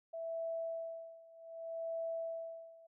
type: tone with tremolo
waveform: sine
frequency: 659.3 Hz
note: E5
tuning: in tune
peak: -36 dBFS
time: 0.13-2.87 s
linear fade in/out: 10 ms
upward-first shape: sine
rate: 0.65 Hz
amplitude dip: 90%
effects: none